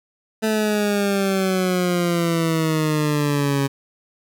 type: exponential sweep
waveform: 20% pulse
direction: down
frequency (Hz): 220 to 137.6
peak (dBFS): -13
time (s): 0.42-3.68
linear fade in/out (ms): 20
effects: none